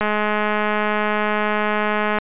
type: click train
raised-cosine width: 0.5 ms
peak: -6 dBFS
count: 460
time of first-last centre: 0.01-2.185 s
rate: 211 Hz
effects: resampled to 8000 Hz